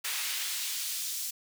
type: noise with high-pass filter sweep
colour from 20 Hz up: pink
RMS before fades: -34 dBFS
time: 0.04-1.31 s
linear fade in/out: 10 ms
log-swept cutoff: 1900 to 5800 Hz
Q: 0.86
effects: none